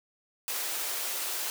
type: high-pass noise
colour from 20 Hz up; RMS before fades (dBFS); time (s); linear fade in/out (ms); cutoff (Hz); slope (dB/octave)
white; -33; 0.48-1.5; 0; 360; 24
effects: none